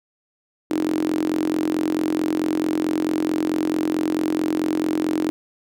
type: tone with high-pass filter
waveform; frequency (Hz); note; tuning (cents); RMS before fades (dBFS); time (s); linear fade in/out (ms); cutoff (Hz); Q
sawtooth; 44.55; F1; +35; -22; 0.7-5.3; 0; 310; 9.3
effects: none